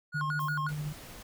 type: tone with vibrato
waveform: triangle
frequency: 1244.5 Hz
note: D#6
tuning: in tune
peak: -29 dBFS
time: 0.12-0.72 s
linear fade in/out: 50 ms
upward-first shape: square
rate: 5.5 Hz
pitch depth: 260 cents each way
type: tone with tremolo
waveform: sine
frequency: 150 Hz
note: D3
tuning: 37 cents sharp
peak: -31 dBFS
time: 0.14-0.93 s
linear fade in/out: 10 ms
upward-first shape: sine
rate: 14 Hz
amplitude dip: 35%
type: noise with exponential decay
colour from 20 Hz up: violet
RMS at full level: -44 dBFS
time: 0.4-0.83 s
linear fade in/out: 2 ms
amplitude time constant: 92 ms
type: noise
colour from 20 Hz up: pink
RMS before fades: -47 dBFS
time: 0.68-1.23 s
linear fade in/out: 10 ms
effects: none